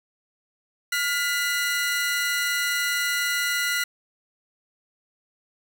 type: tone pair together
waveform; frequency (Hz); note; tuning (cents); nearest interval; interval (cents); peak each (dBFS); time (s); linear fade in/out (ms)
sawtooth; 1422.3 / 1996; F6 / B6; +31 / +18; tritone; 587; -22; 0.92-3.84; 5
effects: none